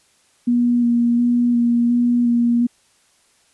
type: tone with vibrato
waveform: sine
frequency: 239.2 Hz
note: A#3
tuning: 45 cents sharp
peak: -13 dBFS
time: 0.47-2.67 s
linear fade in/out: 10 ms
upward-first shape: square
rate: 1.4 Hz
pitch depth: 14 cents each way
effects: white hiss -58 dBFS RMS until 3.53 s + resampled to 24000 Hz